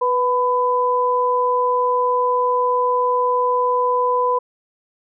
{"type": "tone pair together", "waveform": "sine", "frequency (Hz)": [493.9, 1001.6], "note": ["B4", "B5"], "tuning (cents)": [0, 24], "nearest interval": "octave", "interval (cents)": 1224, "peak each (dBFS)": [-19, -17], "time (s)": [0.01, 4.39], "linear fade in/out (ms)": 10, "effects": []}